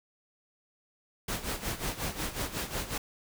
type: noise with tremolo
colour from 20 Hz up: pink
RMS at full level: -32 dBFS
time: 1.28-2.98 s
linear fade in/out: 5 ms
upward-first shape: sine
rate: 5.5 Hz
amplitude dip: 75%
effects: none